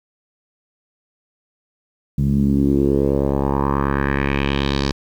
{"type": "tone with low-pass filter sweep", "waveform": "10% pulse", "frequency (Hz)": 69.3, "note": "C#2", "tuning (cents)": 0, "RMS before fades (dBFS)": -18, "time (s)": [2.18, 4.92], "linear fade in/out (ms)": 5, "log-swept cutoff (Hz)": [160, 5000], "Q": 3, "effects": ["8-bit"]}